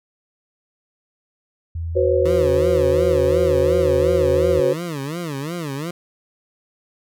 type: tone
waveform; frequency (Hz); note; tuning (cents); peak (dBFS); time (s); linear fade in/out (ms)
sine; 83; E2; +12; -23; 1.75-4.6; 5
type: chord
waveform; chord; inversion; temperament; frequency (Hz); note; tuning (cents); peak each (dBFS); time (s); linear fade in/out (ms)
sine; F# suspended fourth; none; equal with one note detuned; 370 / 493.9 / 541.1; F#4 / B4 / C#5; 0 / 0 / -42; -19; 1.95-4.74; 20
type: tone with vibrato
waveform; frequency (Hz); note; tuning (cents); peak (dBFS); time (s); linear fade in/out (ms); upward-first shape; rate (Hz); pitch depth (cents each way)
20% pulse; 154.5; D#3; -12; -20; 2.25-5.91; 5; sine; 2.8; 230
effects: none